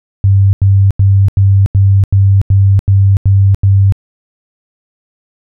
sine tone bursts, 98.1 Hz, G2, 2 cents sharp, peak -4 dBFS, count 10, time 0.24-3.923 s, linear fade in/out 0 ms, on 290 ms, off 87 ms, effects none

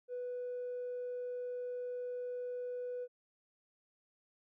triangle tone with tanh clipping, 493.9 Hz, B4, in tune, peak -38 dBFS, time 0.08-3.08 s, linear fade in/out 50 ms, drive 5 dB, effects none

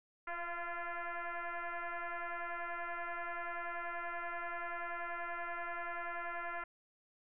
sine tone with frequency modulation, 349.2 Hz, F4, in tune, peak -38 dBFS, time 0.27-6.64 s, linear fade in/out 5 ms, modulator 344 Hz, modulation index 5.1, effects none

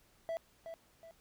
triangle tone with echo, 659.3 Hz, E5, in tune, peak -33 dBFS, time 0.29-0.37 s, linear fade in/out 0 ms, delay 370 ms, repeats 2, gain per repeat -8 dB, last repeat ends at 1.11 s, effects pink hiss -68 dBFS RMS until 1.2 s

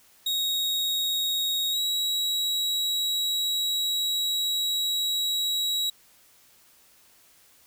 40% pulse tone with pitch glide, 3768 to 3869 Hz, A#7 to B7, +18 to -36 cents, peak -23 dBFS, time 0.26-5.9 s, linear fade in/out 5 ms, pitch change +46 cents, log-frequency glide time 1.71-1.79 s, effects white hiss -58 dBFS RMS until 7.66 s

